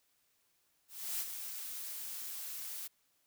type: noise with ADSR envelope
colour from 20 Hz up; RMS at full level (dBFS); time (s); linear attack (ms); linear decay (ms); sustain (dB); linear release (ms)
blue; -36; 0.88-2.88; 320; 41; -7; 14
effects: white hiss -75 dBFS RMS until 3.26 s